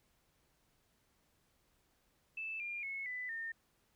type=tone with pitch steps; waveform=sine; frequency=2634 / 2401 / 2189 / 1996.2 / 1820 Hz; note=E7 / D7 / C#7 / B6 / A#6; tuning=-2 / +38 / -22 / +18 / -42 cents; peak=-39 dBFS; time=2.37-3.52 s; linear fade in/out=5 ms; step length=230 ms; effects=pink hiss -75 dBFS RMS until 3.95 s